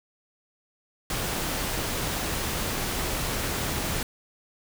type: noise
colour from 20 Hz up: pink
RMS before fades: -29 dBFS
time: 1.1-4.03 s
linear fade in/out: 2 ms
effects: none

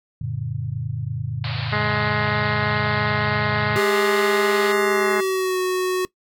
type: chord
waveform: sine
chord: Gb augmented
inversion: none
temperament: just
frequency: 92.5 / 115.62 / 144.53 Hz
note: Gb2 / Bb2 / D3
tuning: 0 / -14 / -27 cents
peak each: -32 / -27 / -28 dBFS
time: 0.21-3.78 s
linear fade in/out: 5 ms
type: band-pass noise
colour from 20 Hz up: white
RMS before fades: -32 dBFS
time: 1.44-4.72 s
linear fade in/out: 2 ms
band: 500 to 4600 Hz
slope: 96 dB/octave
type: harmonic tone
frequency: 209.9 Hz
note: G#3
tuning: 19 cents sharp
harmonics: 1 / 2 / 3 / 4 / 5 / 6 / 7 / 8 / 9 / 10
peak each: -30 / -30 / -30 / -30 / -30 / -30 / -30 / -30 / -30 / -30 dBFS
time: 1.72-5.21 s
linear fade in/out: 10 ms
type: tone with pitch glide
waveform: square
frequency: 400 to 368.9 Hz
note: G4 to F#4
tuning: +35 to -5 cents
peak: -20 dBFS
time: 3.76-6.05 s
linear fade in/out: 0 ms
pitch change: -140 cents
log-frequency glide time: 4.72-5.59 s
effects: noise-tail reverb RT60 0.1 s tail -20 dB re dry

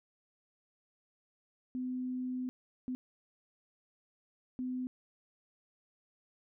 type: tone bursts at uneven times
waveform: sine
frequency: 253.6 Hz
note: B3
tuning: 46 cents sharp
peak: -34 dBFS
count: 3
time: 1.75-2.49 / 2.88-2.95 / 4.59-4.87 s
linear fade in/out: 0 ms
effects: none

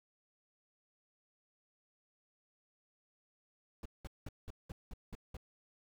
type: noise bursts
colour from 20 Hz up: brown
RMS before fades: -44 dBFS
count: 8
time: 3.83-5.368 s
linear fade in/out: 2 ms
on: 26 ms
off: 190 ms
effects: none

